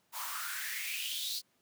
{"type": "noise with high-pass filter sweep", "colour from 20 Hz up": "white", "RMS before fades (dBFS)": -38, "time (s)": [0.12, 1.42], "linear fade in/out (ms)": 50, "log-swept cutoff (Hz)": [910, 4500], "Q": 6.3, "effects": ["pink hiss -73 dBFS RMS until 1.61 s", "high-pass 150 Hz 12 dB/octave"]}